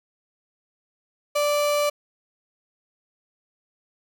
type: tone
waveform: 35% pulse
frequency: 586 Hz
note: D5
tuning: 4 cents flat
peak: -18 dBFS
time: 1.35-1.9 s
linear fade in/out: 10 ms
effects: none